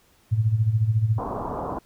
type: tone with tremolo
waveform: sine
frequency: 110 Hz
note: A2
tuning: in tune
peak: -15 dBFS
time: 0.31-1.19 s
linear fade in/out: 20 ms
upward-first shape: sine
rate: 14 Hz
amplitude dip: 70%
type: low-pass noise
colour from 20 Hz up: white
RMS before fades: -30 dBFS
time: 1.18-1.79 s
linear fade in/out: 5 ms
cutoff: 1100 Hz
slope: 48 dB/octave
effects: pink hiss -60 dBFS RMS until 1.85 s